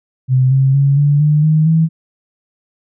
sine tone with pitch steps, 129.4 / 134.27 / 139.33 / 144.58 / 150.02 / 155.67 / 161.53 Hz, C3 / C3 / C#3 / D3 / D3 / D#3 / E3, -19 / +45 / +9 / -27 / +37 / +1 / -35 cents, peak -8 dBFS, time 0.28-1.89 s, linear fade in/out 50 ms, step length 230 ms, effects none

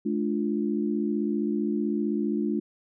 sine chord, D minor, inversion second, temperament equal with one note detuned, 214.9 / 293.7 / 349.2 Hz, A3 / D4 / F4, -41 / 0 / 0 cents, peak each -27 / -29 / -30 dBFS, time 0.05-2.6 s, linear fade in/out 10 ms, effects none

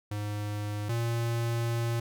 square tone pair in turn, 104.1 / 116.81 Hz, G#2 / A#2, +5 / +4 cents, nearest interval major second, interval 199 cents, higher second, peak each -32 / -28 dBFS, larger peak second, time 0.11-0.89 / 0.89-2 s, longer second, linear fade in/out 5 ms, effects none

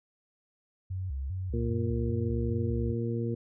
sine tone with vibrato, 79.3 Hz, D#2, 33 cents sharp, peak -31 dBFS, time 0.9-2.94 s, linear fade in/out 10 ms, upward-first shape square, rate 2.5 Hz, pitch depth 280 cents each way
harmonic tone, 116.54 Hz, A#2, in tune, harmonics 1 / 2 / 3 / 4, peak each -31 / -34 / -36 / -37 dBFS, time 1.53-3.35 s, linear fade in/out 10 ms
effects none

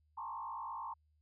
sine tone with frequency modulation, 987.8 Hz, B5, in tune, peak -40 dBFS, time 0.17-0.94 s, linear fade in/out 10 ms, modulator 54.5 Hz, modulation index 2.4, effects added 76 Hz sine -70 dBFS peak until 1.21 s

